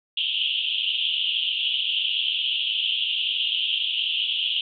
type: band-pass noise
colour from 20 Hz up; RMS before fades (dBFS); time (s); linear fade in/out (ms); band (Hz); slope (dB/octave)
pink; -25; 0.17-4.61; 2; 2800 to 3400; 96
effects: none